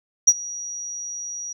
sine tone with ADSR envelope, 5770 Hz, F#8, 44 cents flat, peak -6 dBFS, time 0.27-1.53 s, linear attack 12 ms, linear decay 44 ms, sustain -23 dB, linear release 9 ms, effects tanh soft clip ceiling -4 dBFS

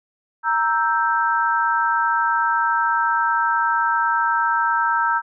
sine chord, E diminished, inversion second, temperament equal, 932.3 / 1318.5 / 1568 Hz, Bb5 / E6 / G6, 0 / 0 / 0 cents, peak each -20 / -21 / -22 dBFS, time 0.43-5.22 s, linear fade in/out 50 ms, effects none

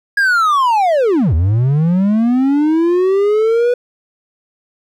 triangle linear two-way sweep, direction down then up, 1661.2 to 75.1 to 493.7 Hz, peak -8 dBFS, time 0.17-3.74 s, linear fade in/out 5 ms, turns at 1.34 s, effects none

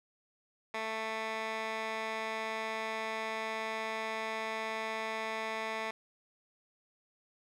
15% pulse tone with band-pass filter, 220.9 Hz, A3, 7 cents sharp, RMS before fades -37 dBFS, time 0.74-5.91 s, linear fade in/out 5 ms, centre 1700 Hz, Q 1.1, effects none

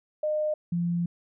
sine tone pair in turn, 610 / 172.47 Hz, D#5 / F3, -34 / -21 cents, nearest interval octave + minor seventh, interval 2187 cents, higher first, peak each -24 dBFS, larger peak neither, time 0.23-0.54 / 0.72-1.06 s, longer second, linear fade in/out 5 ms, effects none

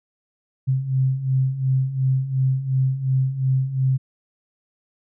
sine beating tone pair, 130 / 132.8 Hz, C3 / C3, -11 / +26 cents, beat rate 2.8 Hz, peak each -24 / -19 dBFS, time 0.67-3.98 s, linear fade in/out 20 ms, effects none

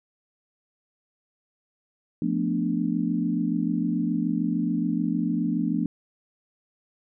sine chord, B half-diminished seventh, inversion second, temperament equal, 174.61 / 220 / 246.9 / 293.7 Hz, F3 / A3 / B3 / D4, 0 / 0 / 0 / 0 cents, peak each -28 dBFS, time 2.22-5.86 s, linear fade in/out 2 ms, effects none

